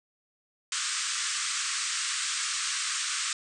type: band-pass noise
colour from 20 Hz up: white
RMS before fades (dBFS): -31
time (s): 0.72-3.33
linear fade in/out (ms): 2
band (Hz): 1100 to 8800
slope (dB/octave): 96
effects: none